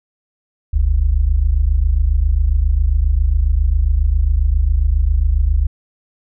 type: tone pair together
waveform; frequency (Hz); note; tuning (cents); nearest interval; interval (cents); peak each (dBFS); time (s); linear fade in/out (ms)
sine; 44.02 / 71.4; F1 / D2; +14 / -48; minor sixth; 838; -14; 0.73-5.67; 10
effects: none